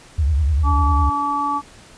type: tone with vibrato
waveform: sine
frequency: 73.42 Hz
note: D2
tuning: in tune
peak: -14 dBFS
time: 0.18-1.1 s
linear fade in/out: 10 ms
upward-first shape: sine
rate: 10 Hz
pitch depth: 190 cents each way
type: harmonic tone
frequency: 287.2 Hz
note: D4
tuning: 39 cents flat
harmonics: 1 / 3 / 4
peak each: -28 / -23 / -20 dBFS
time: 0.63-1.62 s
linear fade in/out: 50 ms
effects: pink hiss -45 dBFS RMS until 1.97 s + resampled to 22050 Hz